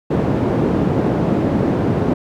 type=band-pass noise; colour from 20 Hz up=white; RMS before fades=-17 dBFS; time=0.1-2.14 s; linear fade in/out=10 ms; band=110 to 330 Hz; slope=12 dB/octave; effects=none